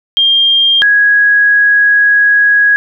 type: tone pair in turn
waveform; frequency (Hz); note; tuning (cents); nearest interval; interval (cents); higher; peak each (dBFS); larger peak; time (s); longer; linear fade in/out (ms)
sine; 3204 / 1660.4; G7 / G#6; +37 / -1; major seventh; 1138; first; -6 / -5; second; 0.17-0.82 / 0.82-2.76; second; 0
effects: none